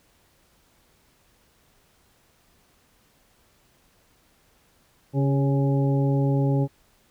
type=harmonic tone with a mistuned harmonic; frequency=138.59 Hz; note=C#3; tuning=in tune; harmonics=1 / 2 / 3 / 4 / 6; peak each=-20 / -26 / -30 / -32 / -36 dBFS; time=5.13-6.68 s; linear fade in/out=50 ms; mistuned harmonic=3; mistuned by=-34 cents; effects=pink hiss -62 dBFS RMS until 7.1 s